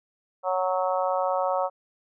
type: harmonic tone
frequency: 185 Hz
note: F#3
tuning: in tune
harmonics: 3 / 4 / 5 / 6 / 7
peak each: -26 / -28 / -30 / -32 / -33 dBFS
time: 0.43-1.7 s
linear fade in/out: 50 ms
effects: none